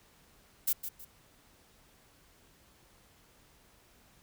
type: noise with echo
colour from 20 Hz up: violet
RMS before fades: -28 dBFS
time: 0.67-0.73 s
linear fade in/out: 10 ms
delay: 160 ms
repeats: 2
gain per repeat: -10 dB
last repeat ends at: 1.05 s
effects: pink hiss -63 dBFS RMS until 4.22 s